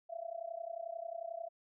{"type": "tone with amplitude modulation", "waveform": "sine", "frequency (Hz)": 672, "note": "E5", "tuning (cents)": 33, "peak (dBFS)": -36, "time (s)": [0.09, 1.49], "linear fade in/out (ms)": 20, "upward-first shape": "sine", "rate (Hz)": 31.2, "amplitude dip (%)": 90, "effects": []}